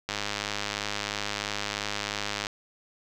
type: click train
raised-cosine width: 0.2 ms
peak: -12 dBFS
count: 246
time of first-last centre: 0.09-2.469 s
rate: 103 Hz
effects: none